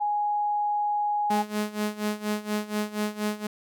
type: tone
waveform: sine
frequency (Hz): 830.6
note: G#5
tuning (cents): 0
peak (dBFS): -23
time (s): 0-1.43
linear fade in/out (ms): 20
type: tone with tremolo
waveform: sawtooth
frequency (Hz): 210.6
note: G#3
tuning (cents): +24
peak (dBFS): -20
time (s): 1.3-3.47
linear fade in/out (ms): 5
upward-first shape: sine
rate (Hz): 4.2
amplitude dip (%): 85
effects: none